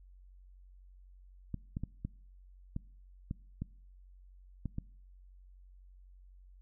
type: clicks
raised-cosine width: 5 ms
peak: -24 dBFS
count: 9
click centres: 1.543 / 1.769 / 1.836 / 2.05 / 2.764 / 3.311 / 3.62 / 4.657 / 4.784 s
effects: noise-tail reverb RT60 0.6 s tail -24 dB re dry + added 46 Hz sine -54 dBFS peak until 6.61 s